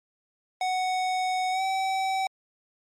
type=tone with pitch glide; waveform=square; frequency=742 to 766 Hz; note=F#5 to G5; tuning=+5 to -40 cents; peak=-25 dBFS; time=0.61-2.27 s; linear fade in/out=2 ms; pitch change=+55 cents; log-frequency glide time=1.51-1.62 s; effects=low-pass 7000 Hz 12 dB/octave + MP3 64 kbps